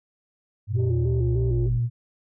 sine exponential sweep, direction down, 103.83 to 46.25 Hz, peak -24 dBFS, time 0.67-1.81 s, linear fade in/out 50 ms
sine tone, 118.7 Hz, A#2, 32 cents sharp, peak -20 dBFS, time 0.7-1.9 s, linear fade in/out 50 ms
sine tone with vibrato, 370 Hz, F#4, in tune, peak -27 dBFS, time 0.75-1.7 s, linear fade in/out 50 ms, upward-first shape square, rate 3.3 Hz, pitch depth 75 cents each way
effects tanh soft clip ceiling -14 dBFS

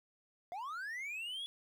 triangle linear sweep, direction up, 673 to 3418 Hz, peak -38 dBFS, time 0.52-1.46 s, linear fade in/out 0 ms, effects 12-bit

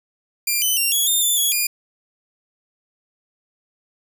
5% pulse tone with pitch steps, 2389 / 3025 / 2764 / 3357 / 3623 / 3526 / 3356 / 2425 Hz, D7 / F#7 / F7 / G#7 / A7 / A7 / G#7 / D#7, +29 / +38 / -19 / +18 / +50 / +3 / +17 / -45 cents, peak -9 dBFS, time 0.47-1.67 s, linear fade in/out 5 ms, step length 150 ms, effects none

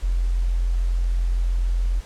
sine tone, 43.53 Hz, F1, 5 cents flat, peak -18 dBFS, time 0.02-2.01 s, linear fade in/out 20 ms, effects pink hiss -46 dBFS RMS until 2.05 s + low-pass 9000 Hz 12 dB/octave

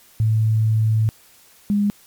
sine tone pair in turn, 110 / 204.3 Hz, A2 / G#3, 0 / -28 cents, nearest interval major seventh, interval 1072 cents, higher second, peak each -14 / -15 dBFS, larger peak first, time 0.2-1.09 / 1.7-1.9 s, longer first, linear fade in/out 0 ms, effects white hiss -51 dBFS RMS until 2.06 s + MP3 96 kbps

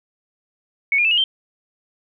sine tone with pitch steps, 2217 / 2418 / 2636 / 2875 / 3135 Hz, C#7 / D7 / E7 / F7 / G7, 0 / +50 / -1 / +50 / -1 cents, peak -14 dBFS, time 0.92-1.24 s, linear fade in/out 2 ms, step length 64 ms, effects none

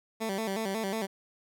15% pulse tone with vibrato, 207.7 Hz, G#3, in tune, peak -24 dBFS, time 0.2-1.07 s, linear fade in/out 20 ms, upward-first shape square, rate 5.5 Hz, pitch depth 120 cents each way, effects none

